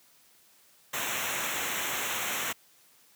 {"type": "noise with comb filter", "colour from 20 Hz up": "pink", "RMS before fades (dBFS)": -32, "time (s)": [0.93, 2.53], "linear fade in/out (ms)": 10, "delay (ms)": 0.21, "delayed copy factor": -0.85, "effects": ["white hiss -61 dBFS RMS until 3.15 s", "high-pass 100 Hz 12 dB/octave"]}